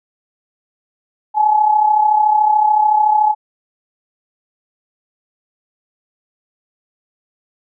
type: tone with amplitude modulation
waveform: sine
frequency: 851 Hz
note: G#5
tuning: 42 cents sharp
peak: -7 dBFS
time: 1.34-3.35 s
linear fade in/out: 50 ms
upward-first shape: sine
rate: 33.7 Hz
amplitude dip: 60%
effects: none